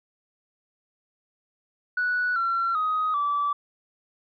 sine tone with pitch steps, 1475 / 1360.4 / 1254.7 / 1157.3 Hz, F#6 / F6 / D#6 / D6, -6 / -46 / +14 / -26 cents, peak -21 dBFS, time 1.97-3.53 s, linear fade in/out 5 ms, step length 390 ms, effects tanh soft clip ceiling -18 dBFS

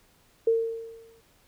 sine tone with exponential decay, 455 Hz, A#4, 42 cents flat, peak -17 dBFS, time 0.47-1.21 s, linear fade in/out 5 ms, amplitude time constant 160 ms, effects pink hiss -62 dBFS RMS until 1.47 s

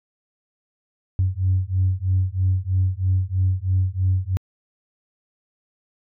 sine beating tone pair, 91.9 / 95 Hz, F#2 / F#2, -11 / +46 cents, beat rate 3.1 Hz, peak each -20 dBFS, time 1.19-4.37 s, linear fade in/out 0 ms, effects tanh soft clip ceiling -11 dBFS

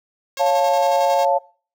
5% pulse tone with tremolo, 542 Hz, C#5, 39 cents flat, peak -17 dBFS, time 0.37-1.25 s, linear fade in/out 2 ms, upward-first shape square, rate 11 Hz, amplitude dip 40%
sine chord, Db augmented, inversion none, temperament equal, 554.4 / 698.5 / 880 Hz, Db5 / F5 / A5, 0 / 0 / 0 cents, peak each -18 / -19 / -19 dBFS, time 0.39-1.39 s, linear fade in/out 20 ms
effects noise-tail reverb RT60 0.4 s tail -21 dB re dry

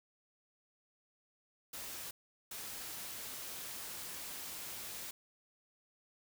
white noise bursts at uneven times, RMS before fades -45 dBFS, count 2, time 1.73-2.11 / 2.51-5.11 s, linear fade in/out 5 ms, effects none

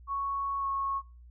sine tone with pitch glide, 1108.7 to 1097.9 Hz, C#6 to C#6, 0 to -17 cents, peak -29 dBFS, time 0.07-1.02 s, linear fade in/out 50 ms, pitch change -17 cents, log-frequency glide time 0.59-0.66 s, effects noise-tail reverb RT60 0.3 s tail -22 dB re dry + added 60 Hz sine -49 dBFS peak until 1.3 s

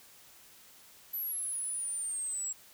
sine exponential sweep, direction down, 12000 to 7590 Hz, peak -32 dBFS, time 1.13-2.53 s, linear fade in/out 10 ms, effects tanh soft clip ceiling -29 dBFS + white hiss -57 dBFS RMS until 2.73 s

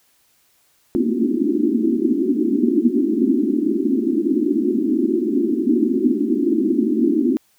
pink band-pass noise, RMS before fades -18 dBFS, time 0.95-7.37 s, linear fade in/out 0 ms, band 220 to 370 Hz, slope 96 dB/octave, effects white hiss -60 dBFS RMS until 7.58 s

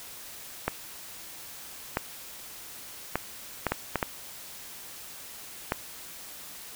clicks, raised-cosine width 0.5 ms, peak -10 dBFS, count 8, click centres 0.68 / 1.971 / 3.156 / 3.667 / 3.72 / 3.957 / 4.028 / 5.721 s, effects white hiss -44 dBFS RMS until 6.75 s

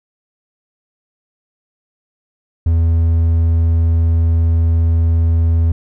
triangle tone, 82.6 Hz, E2, 4 cents sharp, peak -8 dBFS, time 2.66-5.72 s, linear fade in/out 5 ms, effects none

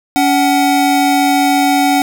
square tone pair together, 281.8 / 751 Hz, C#4 / F#5, +29 / +26 cents, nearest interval octave + perfect fourth, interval 1697 cents, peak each -13 dBFS, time 0.16-2.02 s, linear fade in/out 0 ms, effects none

